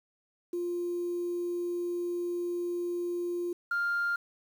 sine tone pair in turn, 350 / 1400 Hz, F4 / F6, +4 / +4 cents, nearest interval 2 octaves, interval 2400 cents, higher second, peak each -29 / -25 dBFS, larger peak second, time 0.53-3.53 / 3.71-4.16 s, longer first, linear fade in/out 5 ms, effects tanh soft clip ceiling -25 dBFS + 9-bit

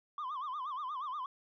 sine tone with vibrato, 1108.7 Hz, C#6, in tune, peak -34 dBFS, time 0.18-1.26 s, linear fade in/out 2 ms, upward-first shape sine, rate 8.4 Hz, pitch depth 180 cents each way, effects tanh soft clip ceiling -35 dBFS

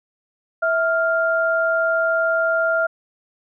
sine tone pair together, 654.3 / 1396.9 Hz, E5 / F6, -13 / 0 cents, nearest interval octave + minor second, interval 1313 cents, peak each -19 dBFS, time 0.62-2.87 s, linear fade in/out 10 ms, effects none

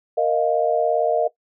sine chord, Bb suspended fourth, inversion none, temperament just, 466.2 / 621.6 / 699.2 Hz, Bb4 / Eb5 / F5, 0 / -2 / +2 cents, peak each -21 / -20 / -22 dBFS, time 0.17-1.28 s, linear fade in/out 10 ms, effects noise-tail reverb RT60 0.1 s tail -17 dB re dry

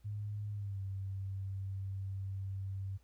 sine tone with pitch glide, 103.83 to 96.88 Hz, G#2 to G2, 0 to -20 cents, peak -37 dBFS, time 0.04-2.98 s, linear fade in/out 20 ms, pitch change -120 cents, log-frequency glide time 0.51-0.81 s, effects added 60 Hz sine -64 dBFS peak until 3.03 s + pink hiss -75 dBFS RMS until 3.03 s

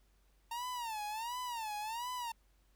45% pulse tone with vibrato, 914 Hz, A#5, 34 cents flat, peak -38 dBFS, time 0.51-2.32 s, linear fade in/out 5 ms, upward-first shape sine, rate 1.4 Hz, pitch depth 160 cents each way, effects added 48 Hz sine -67 dBFS peak until 2.75 s + pink hiss -75 dBFS RMS until 2.75 s

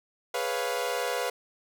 sawtooth chord, C# dominant seventh, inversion second, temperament equal, 415.3 / 493.9 / 554.4 / 698.5 Hz, G#4 / B4 / C#5 / E#5, 0 / 0 / 0 / 0 cents, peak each -33 / -27 / -31 / -30 dBFS, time 0.34-1.3 s, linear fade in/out 5 ms, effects none

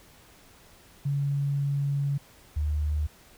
sine tone pair in turn, 141.1 / 75.09 Hz, C#3 / D2, +31 / +39 cents, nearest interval major seventh, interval 1092 cents, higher first, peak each -24 dBFS, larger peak neither, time 1.05-2.18 / 2.56-3.07 s, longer first, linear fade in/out 10 ms, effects pink hiss -55 dBFS RMS until 3.37 s

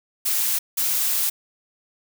blue noise bursts at uneven times, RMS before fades -22 dBFS, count 2, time 0.25-0.59 / 0.77-1.3 s, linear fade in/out 10 ms, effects none

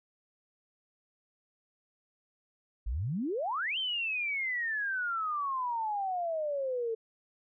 sine exponential two-way sweep, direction up then down, 47.88 to 3167 to 442.4 Hz, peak -30 dBFS, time 2.86-6.95 s, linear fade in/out 10 ms, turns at 3.78 s, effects none

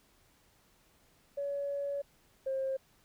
sine tone pair in turn, 565 / 533.3 Hz, C#5 / C5, +33 / +33 cents, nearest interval minor second, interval 100 cents, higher first, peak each -32 / -30 dBFS, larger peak second, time 1.37-2.02 / 2.46-2.77 s, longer first, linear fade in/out 10 ms, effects tanh soft clip ceiling -26 dBFS + pink hiss -67 dBFS RMS until 3.04 s

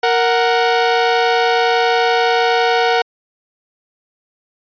sawtooth tone pair together, 466.2 / 740 Hz, A#4 / F#5, 0 / 0 cents, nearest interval minor sixth, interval 800 cents, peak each -11 dBFS, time 0.03-3.02 s, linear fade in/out 5 ms, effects resampled to 11025 Hz

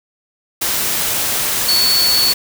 sine tone in noise, 4435 Hz, C#8, in tune, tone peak -12 dBFS, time 1.68-2.33 s, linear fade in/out 10 ms, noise white, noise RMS -18 dBFS, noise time 0.61-2.34 s, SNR +3 dB, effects none

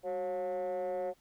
sine tone with frequency modulation, 545 Hz, C#5, 29 cents flat, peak -30 dBFS, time 0.03-1.14 s, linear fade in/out 50 ms, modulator 173 Hz, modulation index 0.91, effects tanh soft clip ceiling -31 dBFS + pink hiss -68 dBFS RMS until 1.2 s

